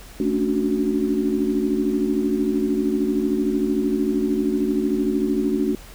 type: chord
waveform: sine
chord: D major seventh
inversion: second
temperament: equal with one note detuned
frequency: 220 / 280.6 / 293.7 / 370 Hz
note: A3 / C#4 / D4 / F#4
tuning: 0 / +21 / 0 / 0 cents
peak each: -24 dBFS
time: 0.2-5.75 s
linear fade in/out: 2 ms
effects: added 42 Hz sine -41 dBFS peak until 5.94 s + pink hiss -44 dBFS RMS until 5.94 s

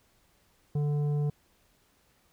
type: tone with tanh clipping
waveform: triangle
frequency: 146.8 Hz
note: D3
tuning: in tune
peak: -27 dBFS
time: 0.75-1.3 s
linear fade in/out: 5 ms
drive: 13 dB
effects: pink hiss -67 dBFS RMS until 2.32 s

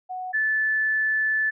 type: tone pair in turn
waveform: sine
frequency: 739 / 1744.5 Hz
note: F#5 / A6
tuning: -2 / -15 cents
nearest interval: octave + minor third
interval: 1487 cents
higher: second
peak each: -29 / -20 dBFS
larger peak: second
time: 0.09-0.33 / 0.33-1.51 s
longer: second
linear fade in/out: 20 ms
effects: none

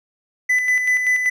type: tone with tremolo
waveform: triangle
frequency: 2000 Hz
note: B6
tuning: 21 cents sharp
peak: -12 dBFS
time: 0.49-1.3 s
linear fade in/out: 10 ms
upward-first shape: square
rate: 5.2 Hz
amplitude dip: 45%
effects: none

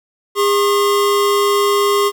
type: tone pair together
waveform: square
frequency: 405.9 / 1077.7 Hz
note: G#4 / C#6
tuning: -40 / -49 cents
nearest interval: octave + perfect fourth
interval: 1691 cents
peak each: -14 / -18 dBFS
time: 0.35-2.12 s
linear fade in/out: 50 ms
effects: 8-bit

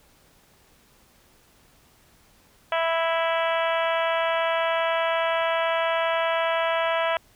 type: harmonic tone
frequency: 329.6 Hz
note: E4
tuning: in tune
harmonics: 2 / 3 / 4 / 5 / 6 / 7 / 8 / 9 / 10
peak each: -24 / -28 / -30 / -32 / -34 / -35 / -36 / -37 / -38 dBFS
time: 2.72-7.17 s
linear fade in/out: 2 ms
effects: pink hiss -58 dBFS RMS until 7.35 s

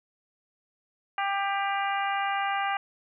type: harmonic tone with a mistuned harmonic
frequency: 396.5 Hz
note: G4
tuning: 20 cents sharp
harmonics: 2 / 3 / 4 / 5 / 6 / 7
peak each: -28 / -32 / -34 / -36 / -38 / -39 dBFS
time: 1.18-2.77 s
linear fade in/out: 2 ms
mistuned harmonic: 7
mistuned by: +28 cents
effects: none

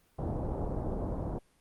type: low-pass noise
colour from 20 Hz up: pink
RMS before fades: -34 dBFS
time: 0.18-1.39 s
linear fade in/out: 10 ms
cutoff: 810 Hz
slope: 24 dB/octave
effects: pink hiss -68 dBFS RMS until 1.6 s + Opus 32 kbps

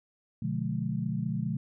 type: chord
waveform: sine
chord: B diminished seventh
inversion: none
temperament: just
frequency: 123.47 / 148.16 / 177.8 / 213.4 Hz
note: B2 / D3 / F3 / Ab3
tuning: 0 / +16 / +31 / +47 cents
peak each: -34 dBFS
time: 0.42-1.57 s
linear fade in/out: 5 ms
effects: none

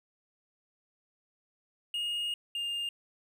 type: tone pair in turn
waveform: triangle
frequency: 2856 / 2813 Hz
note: F7 / F7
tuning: +38 / +12 cents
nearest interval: unison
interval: 26 cents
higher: first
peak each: -29 / -30 dBFS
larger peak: first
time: 1.94-2.34 / 2.55-2.89 s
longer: first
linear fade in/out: 2 ms
effects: none

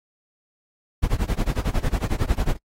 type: noise with tremolo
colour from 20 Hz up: brown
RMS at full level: -19 dBFS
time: 1.02-2.57 s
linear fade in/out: 20 ms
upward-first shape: sine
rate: 11 Hz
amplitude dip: 95%
effects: noise-tail reverb RT60 0.1 s tail -25 dB re dry + AAC 48 kbps

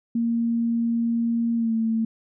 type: tone with pitch glide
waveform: sine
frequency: 232.3 to 224.6 Hz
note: A#3 to A3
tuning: -6 to +36 cents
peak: -20 dBFS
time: 0.15-2.05 s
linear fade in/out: 5 ms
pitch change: -58 cents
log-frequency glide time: 1.56-1.73 s
effects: none

